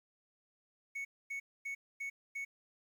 triangle tone bursts, 2217 Hz, C#7, in tune, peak -36 dBFS, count 5, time 0.95-2.45 s, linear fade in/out 10 ms, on 100 ms, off 250 ms, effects 11-bit

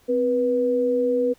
sine tone pair together, 259 / 488.2 Hz, C4 / B4, -17 / -20 cents, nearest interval major seventh, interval 1097 cents, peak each -25 / -19 dBFS, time 0.08-1.34 s, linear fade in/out 20 ms, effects pink hiss -58 dBFS RMS until 1.38 s

